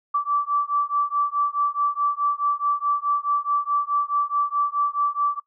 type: beating tone pair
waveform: sine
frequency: 1158 / 1162.7 Hz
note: D6 / D6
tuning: -25 / -18 cents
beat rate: 4.7 Hz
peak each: -23 dBFS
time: 0.14-5.4 s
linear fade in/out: 10 ms
effects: noise-tail reverb RT60 0.1 s tail -22 dB re dry